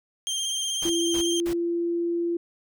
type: tone with vibrato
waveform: 25% pulse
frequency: 3175 Hz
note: G7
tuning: 21 cents sharp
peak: -22 dBFS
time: 0.27-1.4 s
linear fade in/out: 0 ms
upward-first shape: sine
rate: 16 Hz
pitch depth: 23 cents each way
type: noise bursts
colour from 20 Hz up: pink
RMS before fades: -37 dBFS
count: 3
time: 0.82-1.534 s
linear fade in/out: 5 ms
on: 78 ms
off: 240 ms
type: tone with pitch glide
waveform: sine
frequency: 337.8 to 341.9 Hz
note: E4 to F4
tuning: +42 to -37 cents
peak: -23 dBFS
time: 0.85-2.37 s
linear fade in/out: 5 ms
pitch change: +21 cents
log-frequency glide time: 1.05-1.39 s
effects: none